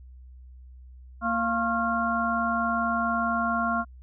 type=harmonic tone with a mistuned harmonic; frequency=231.1 Hz; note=A#3; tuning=15 cents flat; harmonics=1 / 3 / 5 / 6; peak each=-29 / -29 / -29 / -28 dBFS; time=1.21-3.85 s; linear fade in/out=50 ms; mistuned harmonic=5; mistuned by=-110 cents; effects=added 63 Hz sine -44 dBFS peak until 4.02 s